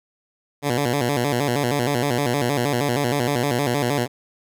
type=tone with vibrato; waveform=10% pulse; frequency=132 Hz; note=C3; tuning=16 cents sharp; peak=-11 dBFS; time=0.62-4.08 s; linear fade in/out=50 ms; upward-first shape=square; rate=6.4 Hz; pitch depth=150 cents each way; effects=none